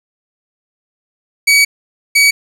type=tone pair in turn; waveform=sawtooth; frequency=2268 / 2268 Hz; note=C#7 / C#7; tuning=+39 / +39 cents; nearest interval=unison; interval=0 cents; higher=neither; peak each=-3 dBFS; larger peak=neither; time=1.47-1.65 / 2.15-2.31 s; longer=first; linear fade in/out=10 ms; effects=low-pass 11000 Hz 12 dB/octave + 7-bit